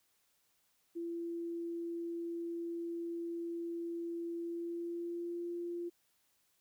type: tone with pitch glide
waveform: sine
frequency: 338.7 to 345.6 Hz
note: E4 to F4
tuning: +47 to -18 cents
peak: -37 dBFS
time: 0.95-5.9 s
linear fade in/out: 20 ms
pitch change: +35 cents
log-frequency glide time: 4.37-5.51 s
effects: white hiss -75 dBFS RMS until 6.6 s